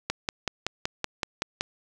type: click train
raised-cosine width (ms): 0.2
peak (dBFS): -9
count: 9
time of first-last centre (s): 0.1-1.609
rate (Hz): 5.3
effects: none